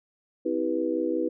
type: chord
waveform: sine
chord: C major seventh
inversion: none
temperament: just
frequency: 261.6 / 327 / 392.4 / 490.5 Hz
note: C4 / E4 / G4 / B4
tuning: 0 / -14 / +2 / -12 cents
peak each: -33 / -27 / -32 / -29 dBFS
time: 0.45-1.29 s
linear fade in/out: 10 ms
effects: none